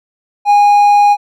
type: tone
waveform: triangle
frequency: 821 Hz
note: G#5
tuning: 20 cents flat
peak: -3 dBFS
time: 0.45-1.17 s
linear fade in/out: 50 ms
effects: none